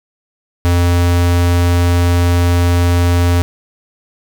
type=tone; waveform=square; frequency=87.31 Hz; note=F2; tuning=in tune; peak=-10 dBFS; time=0.65-3.42 s; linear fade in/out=0 ms; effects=none